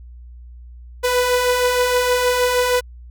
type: beating tone pair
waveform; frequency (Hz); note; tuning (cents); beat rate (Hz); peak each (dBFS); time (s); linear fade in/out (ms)
sawtooth; 490.5 / 496.9; B4 / B4; -12 / +11; 6.4; -20 / -12; 1.03-2.81; 20
effects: added 60 Hz sine -36 dBFS peak until 3.1 s